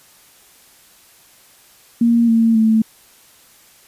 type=tone with pitch steps; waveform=sine; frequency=233.9 / 227.4 / 221 Hz; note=A#3 / A#3 / A3; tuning=+6 / -43 / +8 cents; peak=-10 dBFS; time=2.01-2.82 s; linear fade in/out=5 ms; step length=270 ms; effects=white hiss -49 dBFS RMS until 3.87 s + resampled to 32000 Hz